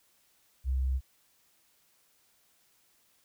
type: tone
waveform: sine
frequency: 65.3 Hz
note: C2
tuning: 3 cents flat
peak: -26 dBFS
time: 0.64-1.01 s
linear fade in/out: 50 ms
effects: white hiss -68 dBFS RMS until 3.24 s